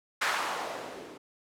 violet noise with low-pass filter sweep, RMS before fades -34 dBFS, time 0.21-1.18 s, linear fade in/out 10 ms, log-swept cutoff 1400 to 310 Hz, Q 1.5, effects none

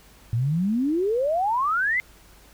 sine exponential sweep, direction up, 110 to 2114 Hz, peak -20 dBFS, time 0.33-2 s, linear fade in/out 0 ms, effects added 50 Hz sine -54 dBFS peak until 2.53 s + pink hiss -53 dBFS RMS until 2.53 s

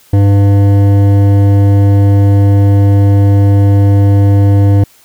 sine tone with hard clipping, 100 Hz, G2, 35 cents sharp, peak -6 dBFS, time 0.13-4.84 s, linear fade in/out 5 ms, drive 12 dB, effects white hiss -45 dBFS RMS until 5.04 s

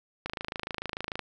click train, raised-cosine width 0.3 ms, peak -17 dBFS, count 26, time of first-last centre 0.26-1.193 s, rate 26.8 Hz, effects none

